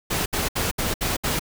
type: noise bursts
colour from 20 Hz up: pink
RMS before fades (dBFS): -24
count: 6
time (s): 0.1-1.395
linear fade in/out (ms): 10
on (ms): 160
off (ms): 67
effects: none